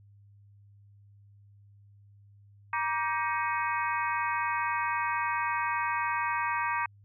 harmonic tone with a mistuned harmonic, 314.8 Hz, D#4, 20 cents sharp, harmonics 3 / 4 / 5 / 6 / 7 / 8, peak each -31 / -33 / -35 / -37 / -38 / -39 dBFS, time 2.73-6.86 s, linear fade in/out 2 ms, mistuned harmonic 4, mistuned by -130 cents, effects added 101 Hz sine -54 dBFS peak until 7.04 s

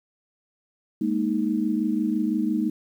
sine chord, Ab suspended second, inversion none, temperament just, 207.7 / 233.6 / 311.5 Hz, Ab3 / Bb3 / Eb4, 0 / +4 / +2 cents, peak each -26 / -26 / -25 dBFS, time 1.01-2.7 s, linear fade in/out 5 ms, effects 9-bit

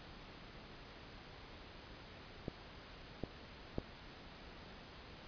clicks, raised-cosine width 2 ms, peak -26 / -25 / -23 dBFS, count 3, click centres 2.482 / 3.237 / 3.784 s, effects pink hiss -54 dBFS RMS until 5.27 s + resampled to 11025 Hz

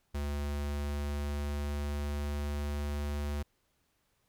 square tone with pitch glide, 72.3 to 72.89 Hz, D2 to D2, -27 to -12 cents, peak -33 dBFS, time 0.14-3.43 s, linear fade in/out 10 ms, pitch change +15 cents, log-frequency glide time 0.31-2.98 s, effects pink hiss -75 dBFS RMS until 4.28 s

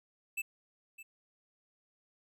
square tone with echo, 2637 Hz, E7, in tune, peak -34 dBFS, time 0.37-0.42 s, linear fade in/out 10 ms, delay 610 ms, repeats 1, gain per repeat -14 dB, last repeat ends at 1.03 s, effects none

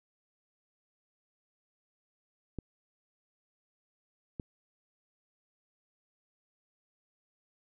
clicks, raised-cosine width 3 ms, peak -24 dBFS, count 2, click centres 2.587 / 4.398 s, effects none

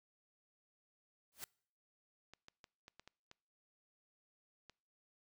white noise with exponential growth, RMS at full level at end -42 dBFS, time 1.32-1.44 s, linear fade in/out 0 ms, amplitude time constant 24 ms
clicks, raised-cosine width 0.2 ms, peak -37 dBFS, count 8, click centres 2.336 / 2.484 / 2.642 / 2.881 / 2.996 / 3.076 / 3.314 / 4.697 s
effects noise-tail reverb RT60 0.6 s tail -26 dB re dry

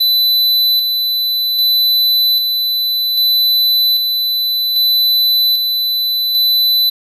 square tone with tremolo, 4000 Hz, B7, 21 cents sharp, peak -10 dBFS, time 0-6.9 s, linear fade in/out 10 ms, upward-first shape square, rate 0.63 Hz, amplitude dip 35%, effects resampled to 32000 Hz + 7-bit

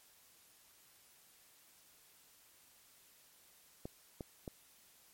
clicks, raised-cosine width 2 ms, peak -29 dBFS, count 3, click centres 3.855 / 4.208 / 4.478 s, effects white hiss -65 dBFS RMS until 5.13 s + MP3 64 kbps

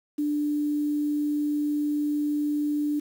sine tone with quantisation, 295.6 Hz, D4, 11 cents sharp, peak -23 dBFS, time 0.18-3 s, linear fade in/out 10 ms, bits 8, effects none

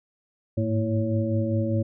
sine tone cluster, 102.9 / 107.9 / 226.6 / 329.7 / 555 Hz, G#2 / A2 / A#3 / E4 / C#5, -16 / -33 / -49 / 0 / +2 cents, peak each -31 / -25 / -28 / -30 / -30 dBFS, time 0.57-1.83 s, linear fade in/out 10 ms, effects none

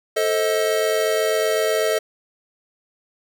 square chord, A diminished, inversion none, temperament just, 440 / 528 / 633.6 Hz, A4 / C5 / Eb5, 0 / +16 / +31 cents, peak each -22 / -27 / -22 dBFS, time 0.16-1.99 s, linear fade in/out 10 ms, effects none

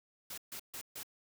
white noise bursts, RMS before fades -44 dBFS, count 4, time 0.3-1.032 s, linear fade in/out 5 ms, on 78 ms, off 140 ms, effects none

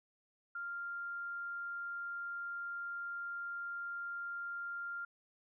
sine tone, 1395 Hz, F6, 2 cents flat, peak -39 dBFS, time 0.55-5.05 s, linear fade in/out 5 ms, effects none

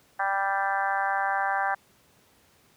harmonic tone with a mistuned harmonic, 196.1 Hz, G3, 1 cent sharp, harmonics 3 / 4 / 5 / 6 / 7 / 8 / 9 / 10, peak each -38 / -27 / -33 / -33 / -37 / -30 / -35 / -43 dBFS, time 0.19-1.75 s, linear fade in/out 10 ms, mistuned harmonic 10, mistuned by +37 cents, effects pink hiss -61 dBFS RMS until 2.76 s + high-pass 80 Hz 12 dB/octave

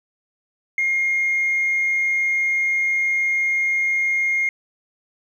sine tone, 2133 Hz, C7, 33 cents sharp, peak -16 dBFS, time 0.78-4.49 s, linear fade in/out 2 ms, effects tanh soft clip ceiling -14 dBFS + 9-bit

